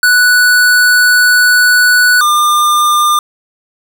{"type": "tone pair in turn", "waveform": "square", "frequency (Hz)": [1480, 1200.8], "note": ["F#6", "D6"], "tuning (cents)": [0, 38], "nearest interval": "major third", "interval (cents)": 362, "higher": "first", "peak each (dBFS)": [-6, -8], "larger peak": "first", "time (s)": [[0.03, 2.21], [2.21, 3.19]], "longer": "first", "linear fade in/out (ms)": 2, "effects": []}